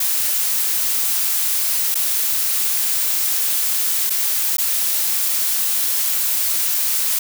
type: noise with dropouts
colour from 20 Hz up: blue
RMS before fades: -19 dBFS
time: 0-7.19 s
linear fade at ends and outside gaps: 5 ms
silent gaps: 1.945-1.953 / 4.097-4.103 / 4.57-4.582 s
effects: none